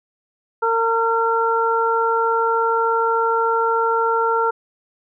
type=harmonic tone; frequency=456.6 Hz; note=A#4; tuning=36 cents flat; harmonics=1 / 2 / 3; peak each=-20 / -20 / -20 dBFS; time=0.62-4.51 s; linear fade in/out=10 ms; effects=none